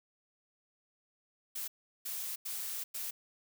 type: noise bursts at uneven times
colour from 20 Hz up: blue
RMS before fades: -39 dBFS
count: 4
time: 1.55-1.68 / 2.05-2.36 / 2.45-2.84 / 2.94-3.11 s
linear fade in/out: 10 ms
effects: none